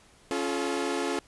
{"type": "chord", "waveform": "sawtooth", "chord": "Db augmented", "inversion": "none", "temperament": "equal with one note detuned", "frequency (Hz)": [277.2, 349.2, 430.4], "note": ["Db4", "F4", "A4"], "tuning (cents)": [0, 0, -38], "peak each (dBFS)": -28, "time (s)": [0.31, 1.19], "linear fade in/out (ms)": 0, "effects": ["pink hiss -58 dBFS RMS until 1.27 s", "resampled to 24000 Hz"]}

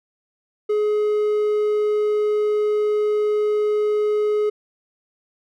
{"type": "tone", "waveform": "triangle", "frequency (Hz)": 421.4, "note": "G#4", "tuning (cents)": 25, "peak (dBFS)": -15, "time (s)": [0.69, 4.5], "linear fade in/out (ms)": 10, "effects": []}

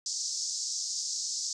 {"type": "band-pass noise", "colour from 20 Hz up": "pink", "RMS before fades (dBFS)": -34, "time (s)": [0.06, 1.53], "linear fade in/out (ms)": 2, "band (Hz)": [4800, 7200], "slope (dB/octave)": 48, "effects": ["resampled to 22050 Hz"]}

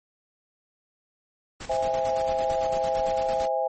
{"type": "noise with tremolo", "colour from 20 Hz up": "pink", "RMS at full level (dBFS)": -37, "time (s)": [1.6, 3.48], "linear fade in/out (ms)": 10, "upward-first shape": "square", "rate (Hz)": 8.9, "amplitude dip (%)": 60}
{"type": "chord", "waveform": "sine", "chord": "C augmented", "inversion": "none", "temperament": "just", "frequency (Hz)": [523.3, 654.1, 817.6], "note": ["C5", "E5", "G#5"], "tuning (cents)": [0, -14, -27], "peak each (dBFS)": -27, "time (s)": [1.69, 3.68], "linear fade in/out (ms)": 10}
{"effects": ["MP3 32 kbps"]}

